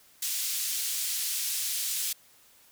white band-pass noise, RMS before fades -31 dBFS, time 0.22-2.13 s, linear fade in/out 5 ms, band 3300 to 14000 Hz, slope 12 dB/octave, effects white hiss -59 dBFS RMS until 2.71 s

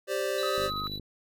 square chord, G suspended fourth, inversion none, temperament equal, 392 / 523.3 / 587.3 Hz, G4 / C5 / D5, 0 / 0 / 0 cents, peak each -33 dBFS, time 0.07-0.71 s, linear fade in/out 50 ms
triangle tone with tremolo, 3951 Hz, B7, in tune, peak -32 dBFS, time 0.38-0.99 s, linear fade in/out 5 ms, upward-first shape square, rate 13 Hz, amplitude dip 45%
sine tone, 1262 Hz, D#6, 24 cents sharp, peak -32 dBFS, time 0.43-0.87 s, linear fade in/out 0 ms
click train, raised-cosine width 3 ms, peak -28 dBFS, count 22, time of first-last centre 0.58-0.997 s, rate 50.4 Hz
effects none

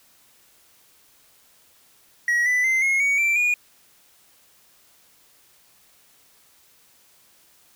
triangle tone with pitch steps, 1910 / 1990 / 2073 / 2160 / 2250 / 2345 / 2443 Hz, A#6 / B6 / C7 / C#7 / C#7 / D7 / D#7, +42 / +13 / -17 / -45 / +25 / -3 / -32 cents, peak -16 dBFS, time 2.28-3.54 s, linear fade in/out 2 ms, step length 180 ms, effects white hiss -57 dBFS RMS until 7.75 s

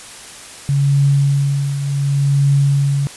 sine tone with tremolo, 140.2 Hz, C#3, 20 cents sharp, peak -9 dBFS, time 0.69-3.07 s, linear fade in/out 0 ms, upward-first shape triangle, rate 0.68 Hz, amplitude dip 65%, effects white hiss -35 dBFS RMS until 3.16 s + resampled to 24000 Hz

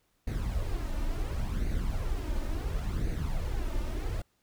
brown noise with flanger, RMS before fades -31 dBFS, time 0.27-4.22 s, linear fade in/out 5 ms, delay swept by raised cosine 0.46 to 3.36 ms, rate 0.71 Hz, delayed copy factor +0.6, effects pink hiss -73 dBFS RMS until 4.42 s

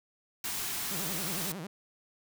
white band-stop noise, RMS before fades -35 dBFS, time 0.44-1.52 s, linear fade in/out 2 ms, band 440 to 630 Hz, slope 96 dB/octave
sawtooth tone with vibrato, 176.6 Hz, F3, 20 cents sharp, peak -34 dBFS, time 0.91-1.67 s, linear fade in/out 5 ms, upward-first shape sine, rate 11 Hz, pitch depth 240 cents each way
effects none

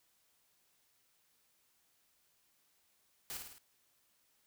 white noise with echo, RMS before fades -43 dBFS, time 3.3-3.37 s, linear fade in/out 0 ms, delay 53 ms, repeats 4, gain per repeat -4 dB, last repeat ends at 3.582 s, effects white hiss -74 dBFS RMS until 4.46 s

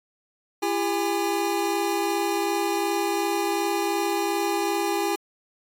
square tone cluster, 337.1 / 399.8 / 818 Hz, E4 / G4 / G#5, +39 / +34 / -26 cents, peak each -28 dBFS, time 0.62-5.16 s, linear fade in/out 10 ms, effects AAC 48 kbps

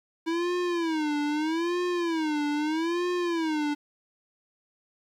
square tone with vibrato, 323.4 Hz, E4, 33 cents flat, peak -26 dBFS, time 0.26-3.75 s, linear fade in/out 20 ms, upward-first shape sine, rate 0.79 Hz, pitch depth 170 cents each way, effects low-pass 5000 Hz 12 dB/octave + 9-bit

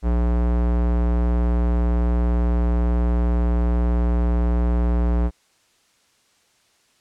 square tone with low-pass filter, 59.4 Hz, A#1, 33 cents sharp, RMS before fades -19 dBFS, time 0.02-5.31 s, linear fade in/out 50 ms, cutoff 1100 Hz, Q 0.61, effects white hiss -61 dBFS RMS until 7 s + low-pass 8000 Hz 12 dB/octave

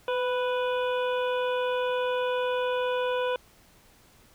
harmonic tone with a mistuned harmonic, 493.9 Hz, B4, in tune, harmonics 1 / 2 / 3 / 5 / 6 / 7, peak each -26 / -32 / -36 / -40 / -42 / -43 dBFS, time 0.08-3.36 s, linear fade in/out 2 ms, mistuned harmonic 1, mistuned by +28 cents, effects pink hiss -58 dBFS RMS until 4.34 s

